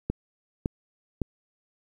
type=click train; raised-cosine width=3 ms; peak=-13 dBFS; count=3; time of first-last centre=0.1-1.217 s; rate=1.79 Hz; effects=9-bit